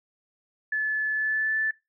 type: tone with pitch glide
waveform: sine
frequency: 1729 to 1753.1 Hz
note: A6 to A6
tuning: -31 to -7 cents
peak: -23 dBFS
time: 0.72-1.71 s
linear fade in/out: 5 ms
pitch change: +24 cents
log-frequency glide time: 1.13-1.57 s
effects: noise-tail reverb RT60 0.2 s tail -18 dB re dry